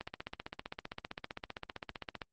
click train, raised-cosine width 0.3 ms, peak -23 dBFS, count 35, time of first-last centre 0.01-2.218 s, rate 15.4 Hz, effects Opus 24 kbps

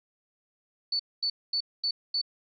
sine tone bursts, 4480 Hz, C#8, 18 cents sharp, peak -25 dBFS, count 5, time 0.92-2.215 s, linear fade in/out 5 ms, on 75 ms, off 230 ms, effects none

